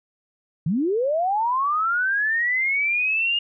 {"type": "linear sweep", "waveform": "sine", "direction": "up", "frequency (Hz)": [142.1, 2854], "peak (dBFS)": -19, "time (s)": [0.66, 3.39], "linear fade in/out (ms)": 5, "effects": []}